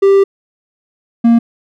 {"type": "tone pair in turn", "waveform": "triangle", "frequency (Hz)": [393.2, 232.8], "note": ["G4", "A#3"], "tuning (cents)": [5, -2], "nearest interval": "major sixth", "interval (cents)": 907, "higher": "first", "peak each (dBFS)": -3, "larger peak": "neither", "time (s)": [[0.02, 0.24], [1.24, 1.39]], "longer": "first", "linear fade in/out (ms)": 10, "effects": []}